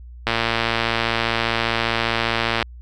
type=click train; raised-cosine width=0.3 ms; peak=-3 dBFS; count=272; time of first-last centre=0.27-2.627 s; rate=115 Hz; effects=added 60 Hz sine -36 dBFS peak until 2.81 s